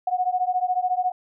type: beating tone pair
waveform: sine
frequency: 726 / 740 Hz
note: F#5 / F#5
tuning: -33 / 0 cents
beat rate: 14 Hz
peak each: -23 / -24 dBFS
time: 0.07-1.12 s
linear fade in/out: 5 ms
effects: none